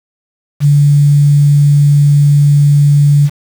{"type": "tone with quantisation", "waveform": "sine", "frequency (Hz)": 144.6, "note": "D3", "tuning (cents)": -27, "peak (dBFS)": -4, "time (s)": [0.6, 3.3], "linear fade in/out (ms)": 50, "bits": 5, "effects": []}